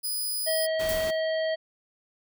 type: tone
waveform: 5% pulse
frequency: 4978 Hz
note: D#8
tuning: in tune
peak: -21 dBFS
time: 0.03-0.67 s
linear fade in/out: 20 ms
type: harmonic tone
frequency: 639 Hz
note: D#5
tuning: 46 cents sharp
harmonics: 1 / 3 / 5 / 7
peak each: -25 / -35 / -39 / -42 dBFS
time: 0.46-1.56 s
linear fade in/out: 20 ms
type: noise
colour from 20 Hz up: pink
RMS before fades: -36 dBFS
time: 0.79-1.11 s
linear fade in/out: 10 ms
type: noise with exponential decay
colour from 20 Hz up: blue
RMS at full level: -31 dBFS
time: 0.89-1.2 s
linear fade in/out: 1 ms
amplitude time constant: 67 ms
effects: none